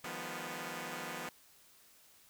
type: chord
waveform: 5% pulse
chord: F half-diminished seventh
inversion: third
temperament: equal with one note detuned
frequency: 155.56 / 174.61 / 202.6 / 246.9 Hz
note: Eb3 / F3 / Ab3 / Cb4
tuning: 0 / 0 / -43 / 0 cents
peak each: -37 / -34 / -38 / -32 dBFS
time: 0.04-1.29 s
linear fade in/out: 2 ms
effects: white hiss -63 dBFS RMS until 2.29 s